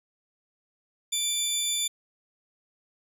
20% pulse tone pair together, 2349 / 3520 Hz, D7 / A7, 0 / 0 cents, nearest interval perfect fifth, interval 700 cents, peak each -32 / -20 dBFS, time 1.12-1.88 s, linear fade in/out 10 ms, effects none

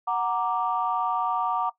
sine chord, Gb augmented, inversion none, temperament equal, 740 / 932.3 / 1174.7 Hz, Gb5 / Bb5 / D6, 0 / 0 / 0 cents, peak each -27 dBFS, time 0.07-1.7 s, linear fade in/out 10 ms, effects noise-tail reverb RT60 0.1 s tail -17 dB re dry + tanh soft clip ceiling -13 dBFS

